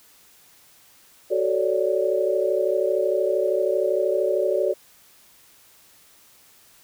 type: chord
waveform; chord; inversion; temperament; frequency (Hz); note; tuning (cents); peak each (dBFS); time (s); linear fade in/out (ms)
sine; D major seventh; first; equal with one note detuned; 375.2 / 440 / 554.4 / 587.3; F#4 / A4 / C#5 / D5; +24 / 0 / 0 / 0; -24 / -26 / -25 / -24; 1.3-4.74; 20
effects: white hiss -54 dBFS RMS until 6.83 s